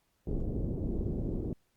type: low-pass noise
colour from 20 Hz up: pink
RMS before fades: -33 dBFS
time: 0.27-1.53 s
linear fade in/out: 2 ms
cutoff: 430 Hz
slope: 24 dB/octave
effects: pink hiss -75 dBFS RMS until 1.76 s + Opus 48 kbps